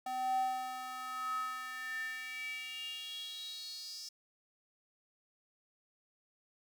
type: tone with high-pass filter sweep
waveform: square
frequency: 255.4 Hz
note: C4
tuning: 42 cents flat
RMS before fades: -40 dBFS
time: 0.06-4.09 s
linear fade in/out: 5 ms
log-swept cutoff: 650 to 5300 Hz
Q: 8.5
effects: none